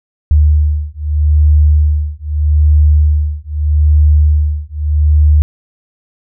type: beating tone pair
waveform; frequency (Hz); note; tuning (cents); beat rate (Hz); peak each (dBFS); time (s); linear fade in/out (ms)
sine; 74.8 / 75.6; D2 / D#2; +32 / -49; 0.8; -10; 0.31-5.42; 0
effects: none